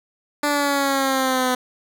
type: exponential sweep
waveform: 10% pulse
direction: down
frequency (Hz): 293.7 to 251.3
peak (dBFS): -10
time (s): 0.43-1.55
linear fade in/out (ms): 5
effects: none